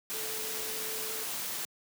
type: tone in noise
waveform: sine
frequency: 438.9 Hz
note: A4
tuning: 4 cents flat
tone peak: -43 dBFS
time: 0.13-1.23 s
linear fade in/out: 0 ms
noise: white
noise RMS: -36 dBFS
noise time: 0.1-1.65 s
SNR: -10 dB
effects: high-pass 150 Hz 12 dB/octave